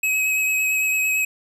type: tone with vibrato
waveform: square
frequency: 2551 Hz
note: D#7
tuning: 43 cents sharp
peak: -19 dBFS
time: 0.03-1.25 s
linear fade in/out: 5 ms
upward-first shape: sine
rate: 8.9 Hz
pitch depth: 15 cents each way
effects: none